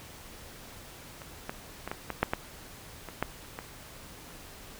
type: clicks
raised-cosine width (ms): 0.5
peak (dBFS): -28 / -19 / -20 / -18 / -17 / -8 / -12 / -25 / -12 / -21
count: 10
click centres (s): 1.218 / 1.495 / 1.876 / 1.915 / 2.103 / 2.23 / 2.335 / 3.087 / 3.226 / 3.589
effects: pink hiss -48 dBFS RMS until 4.79 s